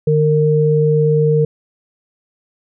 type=tone pair together; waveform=sine; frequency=151.35 / 458.8 Hz; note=D#3 / A#4; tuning=-48 / -28 cents; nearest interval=octave + perfect fifth; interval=1920 cents; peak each=-13 dBFS; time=0.07-1.45 s; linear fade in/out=5 ms; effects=none